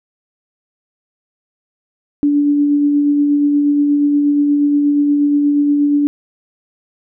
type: tone with tremolo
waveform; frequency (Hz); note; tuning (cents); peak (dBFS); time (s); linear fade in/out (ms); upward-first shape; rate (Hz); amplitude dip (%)
sine; 289.8; D4; -23; -9; 2.23-6.07; 0; sine; 8.4; 25
effects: none